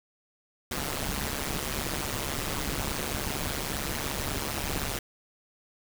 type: noise with amplitude modulation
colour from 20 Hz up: pink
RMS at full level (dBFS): -28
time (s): 0.71-4.99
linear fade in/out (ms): 5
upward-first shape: sine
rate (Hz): 142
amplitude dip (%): 90
effects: none